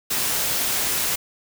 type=noise; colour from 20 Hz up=white; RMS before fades=-23 dBFS; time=0.1-1.16 s; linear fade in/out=10 ms; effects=none